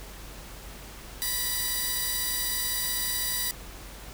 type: tone cluster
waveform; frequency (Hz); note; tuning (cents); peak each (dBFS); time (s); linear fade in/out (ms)
5% pulse; 1004 / 1776 / 1958 / 3900 / 4755; B5 / A6 / B6 / B7 / D8; +28 / +16 / -15 / -23 / +21; -27 / -29 / -21 / -28 / -24; 1.22-3.51; 0
effects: added 48 Hz sine -44 dBFS peak until 4.13 s + pink hiss -45 dBFS RMS until 4.13 s